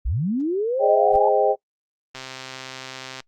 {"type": "linear sweep", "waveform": "sine", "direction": "up", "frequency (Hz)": [42.26, 868], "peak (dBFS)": -20, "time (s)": [0.05, 1.29], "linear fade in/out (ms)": 10}
{"type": "chord", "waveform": "sine", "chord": "Ab major seventh", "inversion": "none", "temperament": "equal", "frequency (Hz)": [415.3, 523.3, 622.3, 784], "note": ["Ab4", "C5", "Eb5", "G5"], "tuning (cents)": [0, 0, 0, 0], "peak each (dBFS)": -21, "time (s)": [0.79, 1.56], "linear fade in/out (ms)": 50}
{"type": "noise with exponential growth", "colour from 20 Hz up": "brown", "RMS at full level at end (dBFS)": -32, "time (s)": [1.04, 1.16], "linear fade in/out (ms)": 0, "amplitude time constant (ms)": 24}
{"type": "click train", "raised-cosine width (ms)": 0.2, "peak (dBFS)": -17, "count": 139, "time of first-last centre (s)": [2.15, 3.203], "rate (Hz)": 131}
{"effects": ["noise-tail reverb RT60 0.1 s tail -25 dB re dry", "Opus 48 kbps"]}